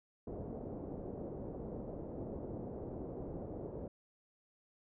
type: low-pass noise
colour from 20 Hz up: white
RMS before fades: -44 dBFS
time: 0.27-3.88 s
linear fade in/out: 5 ms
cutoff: 530 Hz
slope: 24 dB/octave
effects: none